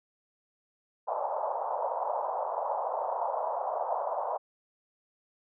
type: band-pass noise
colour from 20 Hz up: white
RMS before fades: -32 dBFS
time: 1.07-4.38 s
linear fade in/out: 20 ms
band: 540 to 980 Hz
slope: 48 dB/octave
effects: none